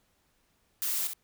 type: noise with echo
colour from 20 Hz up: blue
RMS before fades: -31 dBFS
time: 0.82-1.07 s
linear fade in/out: 0 ms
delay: 64 ms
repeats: 1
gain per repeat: -7 dB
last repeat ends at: 1.134 s
effects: pink hiss -71 dBFS RMS until 1.23 s